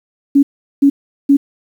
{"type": "tone bursts", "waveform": "sine", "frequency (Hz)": 280, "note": "C#4", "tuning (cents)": 18, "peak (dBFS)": -5, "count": 3, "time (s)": [0.35, 1.37], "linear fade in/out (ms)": 10, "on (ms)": 80, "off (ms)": 390, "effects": ["7-bit"]}